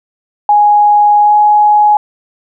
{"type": "tone with pitch glide", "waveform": "sine", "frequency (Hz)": [830.6, 837.8], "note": ["G#5", "G#5"], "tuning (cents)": [0, 15], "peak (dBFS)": -4, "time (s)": [0.49, 1.97], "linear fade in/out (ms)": 2, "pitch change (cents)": 15, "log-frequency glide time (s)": [1.21, 1.34], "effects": []}